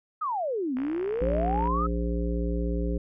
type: exponential two-way sweep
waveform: sine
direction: down then up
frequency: 1312 to 246.9 to 1312 Hz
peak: -26 dBFS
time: 0.21-1.87 s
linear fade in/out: 10 ms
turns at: 0.75 s
type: click train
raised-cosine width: 0.5 ms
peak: -26 dBFS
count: 57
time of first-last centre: 0.77-1.673 s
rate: 62 Hz
type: harmonic tone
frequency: 58.27 Hz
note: A#1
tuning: in tune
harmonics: 1 / 3 / 5 / 7 / 9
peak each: -27 / -32 / -34 / -35 / -37 dBFS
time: 1.21-2.98 s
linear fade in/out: 5 ms
effects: none